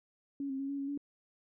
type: tone with pitch steps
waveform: sine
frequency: 279.2 / 267.9 / 274.3 / 280.5 / 276.4 / 285.1 Hz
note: C#4 / C4 / C#4 / C#4 / C#4 / C#4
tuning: +13 / +41 / -18 / +21 / -5 / +49 cents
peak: -34 dBFS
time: 0.4-0.976 s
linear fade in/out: 2 ms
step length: 96 ms
effects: none